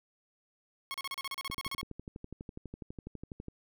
15% pulse tone bursts, 1092 Hz, C#6, 26 cents flat, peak -29 dBFS, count 14, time 0.91-1.813 s, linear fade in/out 0 ms, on 32 ms, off 35 ms
click train, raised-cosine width 3 ms, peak -29 dBFS, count 25, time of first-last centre 1.5-3.483 s, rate 12.1 Hz
effects none

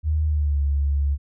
sine tone with pitch glide, 77.2 to 70.79 Hz, D#2 to C#2, -13 to +37 cents, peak -18 dBFS, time 0.03-1.18 s, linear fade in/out 50 ms, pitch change -150 cents, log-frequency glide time 0.25-0.6 s, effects none

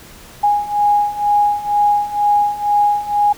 sine beating tone pair, 824 / 826.1 Hz, G#5 / G#5, -14 / -9 cents, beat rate 2.1 Hz, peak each -17 / -14 dBFS, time 0.43-3.33 s, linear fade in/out 10 ms, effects pink hiss -40 dBFS RMS until 3.37 s

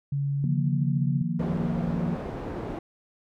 sine tone with pitch glide, 140.7 to 138.28 Hz, C#3 to C#3, +26 to -4 cents, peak -24 dBFS, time 0.12-1.22 s, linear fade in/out 5 ms, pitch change -30 cents, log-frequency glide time 0.78-1.08 s
sine chord, Eb suspended second, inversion none, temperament equal with one note detuned, 153.95 / 174.61 / 233.1 Hz, Eb3 / F3 / Bb3, -18 / 0 / 0 cents, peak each -31 / -28 / -31 dBFS, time 0.44-2.15 s, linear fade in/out 2 ms
white low-pass noise, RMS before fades -34 dBFS, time 1.39-2.79 s, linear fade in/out 5 ms, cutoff 500 Hz, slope 12 dB/octave
effects none

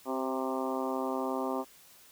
harmonic tone with a mistuned harmonic, 131.6 Hz, C3, 10 cents sharp, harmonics 2 / 3 / 4 / 5 / 6 / 7 / 8 / 9, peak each -35 / -37 / -38 / -39 / -40 / -40 / -41 / -42 dBFS, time 0.05-1.65 s, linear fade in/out 50 ms, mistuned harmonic 3, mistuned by -24 cents, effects white hiss -57 dBFS RMS until 2.11 s

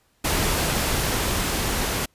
pink noise with level ramp, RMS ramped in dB -22 to -25 dBFS, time 0.24-2.06 s, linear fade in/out 10 ms, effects pink hiss -64 dBFS RMS until 2.14 s + resampled to 32000 Hz

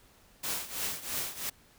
white noise with tremolo, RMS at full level -32 dBFS, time 0.43-1.5 s, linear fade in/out 10 ms, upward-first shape triangle, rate 3 Hz, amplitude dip 85%, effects pink hiss -61 dBFS RMS until 1.78 s

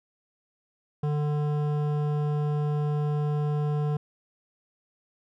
triangle tone with hard clipping, 148.3 Hz, D3, 17 cents sharp, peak -26 dBFS, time 1.03-3.97 s, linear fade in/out 5 ms, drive 17 dB, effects none

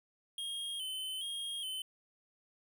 square tone with vibrato, 3149 Hz, G7, 7 cents sharp, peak -38 dBFS, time 0.38-1.82 s, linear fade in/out 2 ms, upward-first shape square, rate 1.2 Hz, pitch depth 54 cents each way, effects none

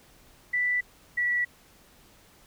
sine tone pair in turn, 1975.5 / 1947.2 Hz, B6 / B6, 0 / -25 cents, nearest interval unison, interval 25 cents, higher first, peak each -23 dBFS, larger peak neither, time 0.53-0.81 / 1.17-1.45 s, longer neither, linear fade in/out 10 ms, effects pink hiss -57 dBFS RMS until 2.46 s

